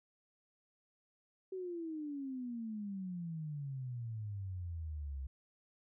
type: exponential sweep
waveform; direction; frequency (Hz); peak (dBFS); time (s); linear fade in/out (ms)
sine; down; 382.5 to 65.41; -39; 1.52-5.27; 5
effects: none